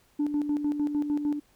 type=tone with tremolo; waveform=sine; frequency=293.7 Hz; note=D4; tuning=in tune; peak=-21 dBFS; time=0.19-1.4 s; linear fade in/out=10 ms; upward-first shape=square; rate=6.6 Hz; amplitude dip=60%; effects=tanh soft clip ceiling -21 dBFS + pink hiss -64 dBFS RMS until 1.55 s